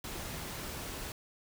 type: noise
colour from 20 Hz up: pink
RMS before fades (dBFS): -41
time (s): 0.04-1.12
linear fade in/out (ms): 2
effects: none